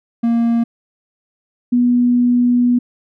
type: tone pair in turn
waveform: triangle / sine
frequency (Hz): 232.9 / 244.1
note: A#3 / B3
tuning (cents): -1 / -20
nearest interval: minor second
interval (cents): 81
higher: second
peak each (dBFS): -10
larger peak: neither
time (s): 0.23-0.64 / 1.72-2.79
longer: second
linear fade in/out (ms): 10
effects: none